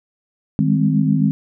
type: chord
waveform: sine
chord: Ab major seventh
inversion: second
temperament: equal with one note detuned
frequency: 155.56 / 200.1 / 207.7 / 261.6 Hz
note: Eb3 / G3 / Ab3 / C4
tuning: 0 / +36 / 0 / 0 cents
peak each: -17 / -20 / -20 / -19 dBFS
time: 0.59-1.31 s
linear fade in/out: 0 ms
effects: none